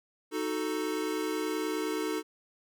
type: chord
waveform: square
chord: D# diminished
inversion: none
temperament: equal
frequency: 311.1 / 370 / 440 Hz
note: D#4 / F#4 / A4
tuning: 0 / 0 / 0 cents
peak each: -34 / -37 / -35 dBFS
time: 0.31-2.23 s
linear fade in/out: 50 ms
effects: none